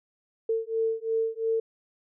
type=beating tone pair; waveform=sine; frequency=448.2 / 451.1 Hz; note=A4 / A4; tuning=+32 / +43 cents; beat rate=2.9 Hz; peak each=-28 / -28 dBFS; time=0.49-1.6 s; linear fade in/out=5 ms; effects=none